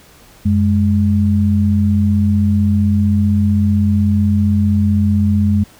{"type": "tone pair together", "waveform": "sine", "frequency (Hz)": [92.01, 207.7], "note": ["F#2", "G#3"], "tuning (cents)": [-9, 0], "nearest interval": "octave + major second", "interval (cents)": 1409, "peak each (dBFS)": -13, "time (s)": [0.45, 5.64], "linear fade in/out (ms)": 10, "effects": ["pink hiss -45 dBFS RMS until 5.79 s"]}